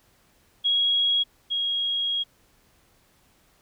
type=tone pair in turn; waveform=sine; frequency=3309 / 3286 Hz; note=G#7 / G#7; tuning=-7 / -19 cents; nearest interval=unison; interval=12 cents; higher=first; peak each=-19 / -23 dBFS; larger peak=first; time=0.64-1.24 / 1.5-2.24 s; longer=second; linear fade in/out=20 ms; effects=pink hiss -62 dBFS RMS until 3.61 s